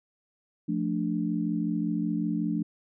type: chord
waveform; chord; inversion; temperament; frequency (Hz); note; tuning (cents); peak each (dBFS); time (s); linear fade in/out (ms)
sine; D minor; first; equal; 174.61 / 220 / 293.7; F3 / A3 / D4; 0 / 0 / 0; -30; 0.68-2.63; 10
effects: none